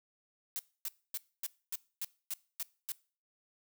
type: noise bursts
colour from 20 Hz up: blue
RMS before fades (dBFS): -37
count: 9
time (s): 0.56-2.919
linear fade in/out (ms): 0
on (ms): 31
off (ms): 260
effects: noise-tail reverb RT60 0.4 s tail -22 dB re dry